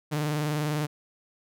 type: tone with vibrato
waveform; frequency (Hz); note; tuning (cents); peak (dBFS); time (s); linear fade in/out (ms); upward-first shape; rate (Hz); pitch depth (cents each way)
sawtooth; 150; D3; +37; -22; 0.11-0.87; 20; triangle; 20; 77
effects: none